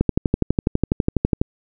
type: click train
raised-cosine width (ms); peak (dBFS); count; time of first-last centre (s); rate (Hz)
3; -3; 18; 0.01-1.415; 12.1
effects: none